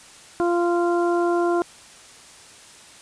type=harmonic tone; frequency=346.5 Hz; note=F4; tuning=14 cents flat; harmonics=1 / 2 / 3 / 4; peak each=-19 / -25 / -29 / -31 dBFS; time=0.4-1.62 s; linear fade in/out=0 ms; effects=white hiss -46 dBFS RMS until 3.01 s + resampled to 22050 Hz